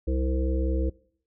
harmonic tone, 65 Hz, C2, 11 cents flat, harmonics 1 / 3 / 5 / 7 / 8, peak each -24 / -38 / -31 / -35 / -36 dBFS, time 0.07-0.9 s, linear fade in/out 10 ms, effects noise-tail reverb RT60 0.6 s tail -22 dB re dry

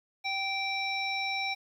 harmonic tone, 780 Hz, G5, 9 cents flat, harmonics 1 / 3 / 5 / 7, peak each -35 / -32 / -37 / -40 dBFS, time 0.24-1.55 s, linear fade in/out 20 ms, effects 10-bit

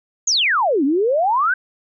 sine exponential two-way sweep, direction down then up, 6950 to 261.6 to 1583 Hz, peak -14 dBFS, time 0.27-1.54 s, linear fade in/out 5 ms, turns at 0.84 s, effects none

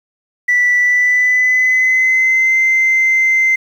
sine tone with pitch glide, 1967 to 2076 Hz, B6 to C7, -7 to -14 cents, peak -8 dBFS, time 0.48-3.56 s, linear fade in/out 10 ms, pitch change +93 cents, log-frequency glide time 0.79-2.58 s, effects tanh soft clip ceiling -6 dBFS + 7-bit

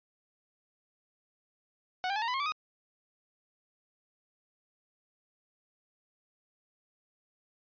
sawtooth tone with pitch steps, 738 / 795.6 / 857.6 / 924.5 / 996.6 / 1074.3 / 1158 / 1248.4 Hz, F#5 / G5 / A5 / A#5 / B5 / C6 / D6 / D#6, -5 / +25 / -45 / -15 / +15 / +45 / -25 / +5 cents, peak -26 dBFS, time 2.04-2.52 s, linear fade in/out 0 ms, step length 60 ms, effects resampled to 11025 Hz

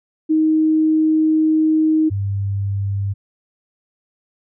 sine tone pair in turn, 313.7 / 99.32 Hz, D#4 / G2, +14 / +23 cents, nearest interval octave + minor sixth, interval 1991 cents, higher first, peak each -12 / -18 dBFS, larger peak first, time 0.29-2.1 / 2.1-3.14 s, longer first, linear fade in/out 20 ms, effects none

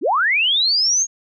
sine linear sweep, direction up, 220 to 6645 Hz, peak -14 dBFS, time 0.01-1.07 s, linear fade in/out 50 ms, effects none

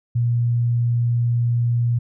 sine tone, 119.1 Hz, A#2, 38 cents sharp, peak -16 dBFS, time 0.15-1.99 s, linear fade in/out 10 ms, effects none

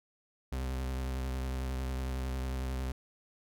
40% pulse tone with vibrato, 64.8 Hz, C2, 16 cents flat, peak -32 dBFS, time 0.52-2.92 s, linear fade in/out 5 ms, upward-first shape triangle, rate 11 Hz, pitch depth 38 cents each way, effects none

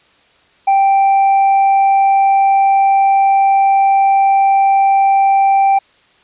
triangle tone, 784 Hz, G5, in tune, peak -6 dBFS, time 0.67-5.79 s, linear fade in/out 10 ms, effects white hiss -51 dBFS RMS until 6.23 s + resampled to 8000 Hz

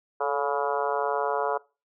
harmonic tone with a mistuned harmonic, 141.5 Hz, C#3, 36 cents sharp, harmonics 3 / 4 / 5 / 6 / 7 / 8 / 9 / 10, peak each -30 / -31 / -31 / -34 / -31 / -36 / -35 / -38 dBFS, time 0.2-1.58 s, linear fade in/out 10 ms, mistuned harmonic 3, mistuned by +39 cents, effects noise-tail reverb RT60 0.3 s tail -22 dB re dry

